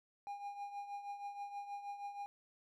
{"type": "tone with tremolo", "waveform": "triangle", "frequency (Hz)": 810, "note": "G#5", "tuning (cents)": -43, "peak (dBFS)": -38, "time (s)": [0.27, 2.26], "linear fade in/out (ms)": 0, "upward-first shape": "triangle", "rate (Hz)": 6.3, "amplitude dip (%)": 70, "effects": []}